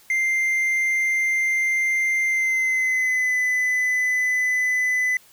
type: tone with pitch glide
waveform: triangle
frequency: 2093 to 2005 Hz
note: C7 to B6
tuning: 0 to +26 cents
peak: -17 dBFS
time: 0.1-5.17 s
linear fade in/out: 2 ms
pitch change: -74 cents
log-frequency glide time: 2.26-3.36 s
effects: white hiss -53 dBFS RMS until 5.32 s